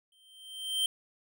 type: tone with exponential growth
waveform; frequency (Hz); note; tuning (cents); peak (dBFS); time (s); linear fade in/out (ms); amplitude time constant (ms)
square; 3132; G7; -2; -25; 0.12-0.86; 2; 160
effects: none